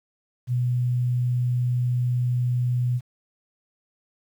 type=tone; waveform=sine; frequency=123.47 Hz; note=B2; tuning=in tune; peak=-20 dBFS; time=0.47-3.01 s; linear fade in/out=50 ms; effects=9-bit